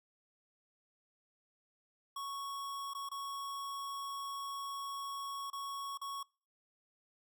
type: tone with dropouts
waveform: square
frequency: 1108.7 Hz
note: C#6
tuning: in tune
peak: -40 dBFS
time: 2.16-6.23 s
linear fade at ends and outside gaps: 5 ms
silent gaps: 2.936-2.948 / 3.09-3.114 / 5.502-5.53 / 5.975-6.014 s
effects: noise-tail reverb RT60 0.4 s tail -26 dB re dry